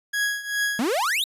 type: tone with tremolo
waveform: 40% pulse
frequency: 1661.2 Hz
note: G#6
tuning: in tune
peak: -19 dBFS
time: 0.13-0.8 s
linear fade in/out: 10 ms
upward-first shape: triangle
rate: 2.5 Hz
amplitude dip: 85%
type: exponential sweep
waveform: 45% pulse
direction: up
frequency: 207.7 to 3951 Hz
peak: -21 dBFS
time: 0.79-1.24 s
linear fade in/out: 2 ms
effects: resampled to 32000 Hz